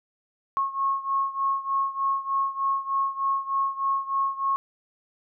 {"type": "beating tone pair", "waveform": "sine", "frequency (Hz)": [1090, 1093.3], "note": ["C#6", "C#6"], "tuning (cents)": [-29, -24], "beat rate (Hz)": 3.3, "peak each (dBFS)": [-25, -28], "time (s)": [0.57, 4.56], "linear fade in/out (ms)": 0, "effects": []}